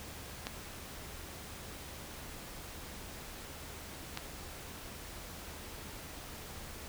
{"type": "clicks", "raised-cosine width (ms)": 0.2, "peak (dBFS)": -19, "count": 2, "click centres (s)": [0.469, 4.174], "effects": ["added 74 Hz sine -54 dBFS peak until 6.88 s", "pink hiss -47 dBFS RMS until 6.88 s"]}